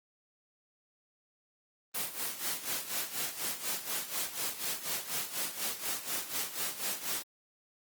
white noise with tremolo, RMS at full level -33 dBFS, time 1.94-7.23 s, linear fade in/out 10 ms, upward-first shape sine, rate 4.1 Hz, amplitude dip 75%, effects high-pass 150 Hz 12 dB/octave + Opus 24 kbps

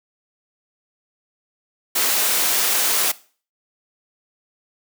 white high-pass noise, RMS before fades -19 dBFS, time 1.95-3.12 s, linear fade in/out 10 ms, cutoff 310 Hz, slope 12 dB/octave, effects noise-tail reverb RT60 0.4 s tail -19 dB re dry

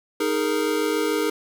square chord, D# suspended fourth, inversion none, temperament equal with one note detuned, 311.1 / 415.3 / 462.1 Hz, D#4 / G#4 / A#4, 0 / 0 / -15 cents, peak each -26 dBFS, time 0.2-1.3 s, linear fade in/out 5 ms, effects none

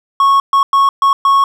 triangle tone bursts at uneven times, 1102 Hz, C#6, 11 cents flat, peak -5 dBFS, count 5, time 0.2-0.4 / 0.53-0.63 / 0.73-0.89 / 1.02-1.13 / 1.25-1.44 s, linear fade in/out 2 ms, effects none

